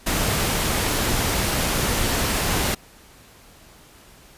pink noise, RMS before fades -22 dBFS, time 0.06-2.75 s, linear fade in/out 10 ms, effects pink hiss -49 dBFS RMS until 4.37 s + resampled to 32000 Hz

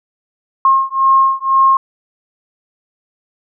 sine beating tone pair, 1072 / 1074 Hz, C6 / C6, +42 / +45 cents, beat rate 2 Hz, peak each -12 dBFS, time 0.65-1.77 s, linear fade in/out 2 ms, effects none

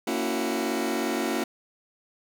sawtooth chord, F# dominant seventh, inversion first, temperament just, 231.2 / 277.5 / 333 / 370 Hz, A#3 / C#4 / E4 / F#4, -14 / +2 / +18 / 0 cents, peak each -27 dBFS, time 0.07-1.44 s, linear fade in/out 5 ms, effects none

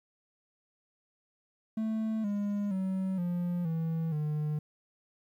triangle tone with pitch steps, 220 / 204.1 / 189.32 / 175.63 / 162.92 / 151.13 Hz, A3 / G#3 / F#3 / F3 / E3 / D3, 0 / -30 / +40 / +10 / -20 / +50 cents, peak -27 dBFS, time 1.77-4.59 s, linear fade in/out 5 ms, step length 470 ms, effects 11-bit

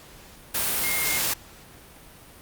sine tone in noise, 2132 Hz, C7, 32 cents sharp, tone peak -28 dBFS, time 0.83-1.19 s, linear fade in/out 10 ms, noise white, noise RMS -25 dBFS, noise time 0.54-1.34 s, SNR -6 dB, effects pink hiss -48 dBFS RMS until 2.41 s + Opus 48 kbps

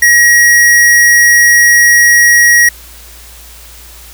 square tone, 1900 Hz, A#6, 33 cents sharp, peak -4 dBFS, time 0.02-2.69 s, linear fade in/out 5 ms, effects added 58 Hz sine -35 dBFS peak until 4.13 s + white hiss -35 dBFS RMS until 4.13 s

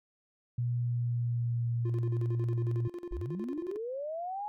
sine tone with pitch glide, 120.8 to 118.04 Hz, B2 to A#2, -38 to +22 cents, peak -28 dBFS, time 0.58-2.88 s, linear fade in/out 5 ms, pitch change -40 cents, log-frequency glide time 0.77-1.69 s
triangle tone with tremolo, 350 Hz, F4, 4 cents sharp, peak -34 dBFS, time 1.85-3.77 s, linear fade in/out 5 ms, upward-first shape square, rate 11 Hz, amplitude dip 80%
sine linear sweep, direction up, 32.21 to 848 Hz, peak -34 dBFS, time 3.11-4.48 s, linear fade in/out 0 ms
effects none

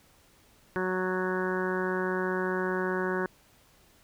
harmonic tone with a mistuned harmonic, 185 Hz, F#3, in tune, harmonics 1 / 2 / 3 / 4 / 5 / 6 / 7 / 8 / 9 / 10, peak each -34 / -30 / -38 / -44 / -38 / -38 / -46 / -36 / -38 / -46 dBFS, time 0.76-3.26 s, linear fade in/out 0 ms, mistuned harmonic 10, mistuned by -25 cents, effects pink hiss -61 dBFS RMS until 4.03 s

